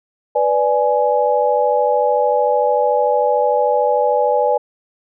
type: chord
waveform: sine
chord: G# diminished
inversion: first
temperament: equal with one note detuned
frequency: 493.9 / 587.3 / 836.4 Hz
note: B4 / D5 / G#5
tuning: 0 / 0 / +12 cents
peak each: -17 dBFS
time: 0.35-4.58 s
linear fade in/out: 10 ms
effects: none